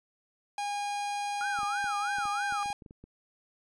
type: tone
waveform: 45% pulse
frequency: 816 Hz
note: G#5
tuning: 31 cents flat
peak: -31 dBFS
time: 0.58-2.73 s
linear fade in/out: 2 ms
type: tone with vibrato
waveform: sine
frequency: 1378 Hz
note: F6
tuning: 24 cents flat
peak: -32 dBFS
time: 1.41-2.63 s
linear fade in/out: 0 ms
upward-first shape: sine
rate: 3.1 Hz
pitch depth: 240 cents each way
type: clicks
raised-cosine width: 3 ms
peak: -36 dBFS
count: 12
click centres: 1.589 / 1.632 / 1.842 / 2.185 / 2.255 / 2.524 / 2.659 / 2.703 / 2.822 / 2.862 / 2.909 / 3.04 s
effects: resampled to 22050 Hz